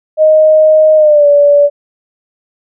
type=tone with pitch glide; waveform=sine; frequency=622.3 to 577.3 Hz; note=D#5 to D5; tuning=0 to -30 cents; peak=-3 dBFS; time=0.17-1.7 s; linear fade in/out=50 ms; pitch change=-130 cents; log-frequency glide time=0.96-1.27 s; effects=none